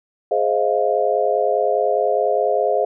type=chord; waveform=sine; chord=F minor seventh; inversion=first; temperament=just; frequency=419.1 / 523.8 / 628.6 / 698.5 Hz; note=Ab4 / C5 / Eb5 / F5; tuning=+16 / +2 / +18 / 0 cents; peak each=-21 dBFS; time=0.31-2.85 s; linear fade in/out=5 ms; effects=none